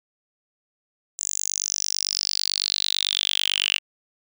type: tone with high-pass filter sweep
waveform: sawtooth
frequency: 49 Hz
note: G1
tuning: in tune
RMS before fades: -25 dBFS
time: 1.18-3.79 s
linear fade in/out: 20 ms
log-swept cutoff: 7300 to 2800 Hz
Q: 8.2
effects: none